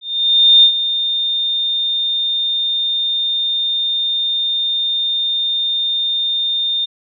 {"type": "tone with ADSR envelope", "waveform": "sine", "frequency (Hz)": 3630, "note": "A#7", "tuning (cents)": -47, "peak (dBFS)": -4, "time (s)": [0.01, 6.86], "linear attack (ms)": 620, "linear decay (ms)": 85, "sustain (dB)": -11, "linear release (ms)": 18, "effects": []}